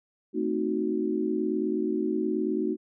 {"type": "chord", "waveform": "sine", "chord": "A diminished seventh", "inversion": "none", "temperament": "equal with one note detuned", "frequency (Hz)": [222.8, 261.6, 311.1, 370], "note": ["A3", "C4", "Eb4", "Gb4"], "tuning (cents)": [22, 0, 0, 0], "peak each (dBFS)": [-31, -34, -29, -29], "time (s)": [0.33, 2.77], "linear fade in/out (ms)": 50, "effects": []}